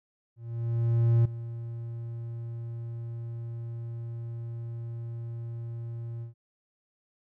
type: tone with ADSR envelope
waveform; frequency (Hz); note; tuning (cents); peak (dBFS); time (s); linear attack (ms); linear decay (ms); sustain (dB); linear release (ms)
triangle; 116.54; A#2; 0; -16; 0.36-6.34; 890; 8; -16; 120
effects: none